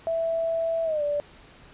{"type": "tone with pitch glide", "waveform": "sine", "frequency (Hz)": [659.3, 584], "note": ["E5", "D5"], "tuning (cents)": [0, -10], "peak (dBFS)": -23, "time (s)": [0.07, 1.2], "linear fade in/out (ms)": 0, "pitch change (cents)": -210, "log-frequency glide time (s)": [0.84, 1.03], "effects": ["pink hiss -51 dBFS RMS until 1.73 s", "resampled to 8000 Hz"]}